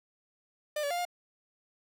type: tone with pitch steps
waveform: 45% pulse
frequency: 600 / 572 / 699 / 708 Hz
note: D5 / D5 / F5 / F5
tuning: +37 / -46 / +1 / +23 cents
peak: -30 dBFS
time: 0.76-1.052 s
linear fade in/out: 5 ms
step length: 73 ms
effects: none